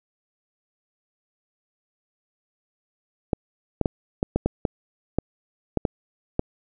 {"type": "clicks", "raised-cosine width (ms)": 2, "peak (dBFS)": -7, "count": 11, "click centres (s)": [3.332, 3.813, 3.858, 4.229, 4.36, 4.46, 4.652, 5.186, 5.773, 5.852, 6.394], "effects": []}